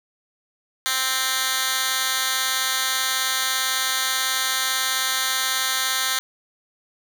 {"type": "tone with high-pass filter", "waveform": "10% pulse", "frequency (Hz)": 261.7, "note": "C4", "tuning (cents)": 0, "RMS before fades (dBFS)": -23, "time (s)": [0.86, 6.19], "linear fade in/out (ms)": 0, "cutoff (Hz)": 2300, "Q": 0.82, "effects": []}